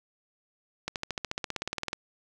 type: accelerating click train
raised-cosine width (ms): 0.2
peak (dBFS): -14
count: 18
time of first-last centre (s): 0.88-1.931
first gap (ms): 78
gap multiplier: 0.97
effects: none